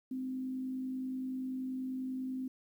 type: tone with frequency modulation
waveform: sine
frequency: 259.1 Hz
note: C4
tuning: 17 cents flat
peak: -35 dBFS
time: 0.11-2.48 s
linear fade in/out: 5 ms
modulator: 50.3 Hz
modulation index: 0.23
effects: 11-bit